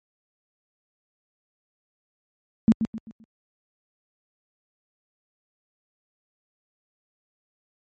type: tone with echo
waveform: sine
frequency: 222.3 Hz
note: A3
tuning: 18 cents sharp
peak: -11 dBFS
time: 2.68-2.72 s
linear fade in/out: 0 ms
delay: 130 ms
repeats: 4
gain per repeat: -9 dB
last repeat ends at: 3.24 s
effects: high-pass 60 Hz 12 dB/octave + MP3 32 kbps